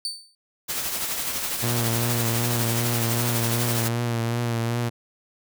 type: tone with exponential decay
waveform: 35% pulse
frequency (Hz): 4551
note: C#8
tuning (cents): +45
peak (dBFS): -22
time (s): 0.05-0.35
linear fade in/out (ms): 1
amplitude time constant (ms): 65
type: noise with tremolo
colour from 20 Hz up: white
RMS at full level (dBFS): -26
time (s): 0.68-3.89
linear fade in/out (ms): 20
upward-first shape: triangle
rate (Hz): 12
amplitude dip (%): 45
type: tone with vibrato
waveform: sawtooth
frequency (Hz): 117.4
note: A#2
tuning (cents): +13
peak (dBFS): -19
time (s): 1.62-4.9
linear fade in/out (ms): 20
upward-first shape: triangle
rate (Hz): 2.6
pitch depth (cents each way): 43
effects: none